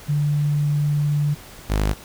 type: tone pair in turn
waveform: sine / sawtooth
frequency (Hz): 146.83 / 51.48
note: D3 / G#1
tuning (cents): 0 / -15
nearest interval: octave + tritone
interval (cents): 1815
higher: first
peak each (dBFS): -17 / -14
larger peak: second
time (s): 0.08-1.35 / 1.69-1.94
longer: first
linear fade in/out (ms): 20
effects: pink hiss -42 dBFS RMS until 2.04 s